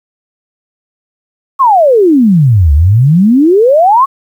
sine exponential two-way sweep, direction down then up, 1134 to 69.3 to 1134 Hz, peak -3 dBFS, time 1.59-4.06 s, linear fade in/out 20 ms, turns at 2.73 s, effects 7-bit

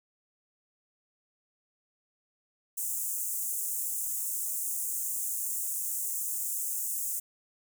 pink high-pass noise, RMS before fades -33 dBFS, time 2.77-7.2 s, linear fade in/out 10 ms, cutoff 7000 Hz, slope 48 dB/octave, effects none

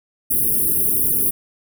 white band-stop noise, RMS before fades -18 dBFS, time 0.3-1.31 s, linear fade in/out 10 ms, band 450 to 9500 Hz, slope 96 dB/octave, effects none

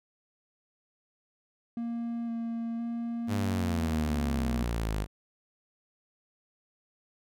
triangle tone with vibrato, 232.2 Hz, A#3, 7 cents flat, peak -29 dBFS, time 1.77-4.63 s, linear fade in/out 2 ms, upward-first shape square, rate 0.98 Hz, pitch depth 11 cents each way
sawtooth exponential sweep, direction down, 103.83 to 50.3 Hz, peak -25 dBFS, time 3.27-5.07 s, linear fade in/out 50 ms
effects none

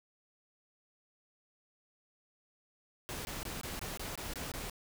pink noise bursts, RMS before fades -41 dBFS, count 9, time 3.09-4.698 s, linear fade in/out 0 ms, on 160 ms, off 21 ms, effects none

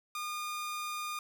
sawtooth tone, 1216 Hz, D#6, 40 cents flat, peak -32 dBFS, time 0.15-1.19 s, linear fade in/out 2 ms, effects none

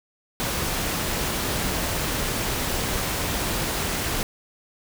pink noise, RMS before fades -26 dBFS, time 0.4-4.23 s, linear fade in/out 0 ms, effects none

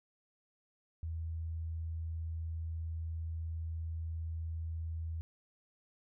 sine tone, 81.5 Hz, E2, 19 cents flat, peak -36 dBFS, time 1.03-5.21 s, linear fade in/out 0 ms, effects none

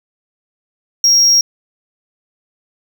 triangle tone, 5600 Hz, F8, 4 cents sharp, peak -6 dBFS, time 1.04-1.41 s, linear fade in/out 2 ms, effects none

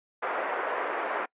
pink band-pass noise, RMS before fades -31 dBFS, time 0.22-1.26 s, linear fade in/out 10 ms, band 440 to 1900 Hz, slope 24 dB/octave, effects noise-tail reverb RT60 0.1 s tail -25 dB re dry + resampled to 8000 Hz

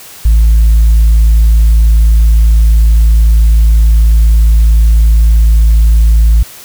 triangle tone with tanh clipping, 55 Hz, A1, in tune, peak -3 dBFS, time 0.25-6.43 s, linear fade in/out 5 ms, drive 6 dB, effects white hiss -32 dBFS RMS until 6.64 s

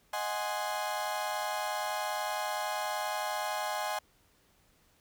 35% pulse chord, Ab dominant seventh, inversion second, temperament equal, 622.3 / 740 / 830.6 / 1046.5 Hz, Eb5 / Gb5 / Ab5 / C6, 0 / 0 / 0 / 0 cents, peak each -37 / -37 / -34 / -37 dBFS, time 0.13-3.99 s, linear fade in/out 5 ms, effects pink hiss -67 dBFS RMS until 5 s

